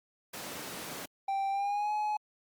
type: noise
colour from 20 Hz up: pink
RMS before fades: -40 dBFS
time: 0.33-1.06 s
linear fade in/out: 10 ms
type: tone with pitch glide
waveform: triangle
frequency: 784 to 845.1 Hz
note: G5 to G#5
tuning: 0 to +30 cents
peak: -27 dBFS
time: 1.28-2.17 s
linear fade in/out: 5 ms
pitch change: +130 cents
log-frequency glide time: 1.5-1.92 s
effects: high-pass 200 Hz 12 dB/octave + Opus 48 kbps